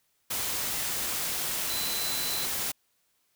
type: tone in noise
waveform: sine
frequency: 4028 Hz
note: B7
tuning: 33 cents sharp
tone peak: -34 dBFS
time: 1.69-2.46 s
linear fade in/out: 10 ms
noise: white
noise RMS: -31 dBFS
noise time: 0.3-2.72 s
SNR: -6 dB
effects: white hiss -72 dBFS RMS until 3.35 s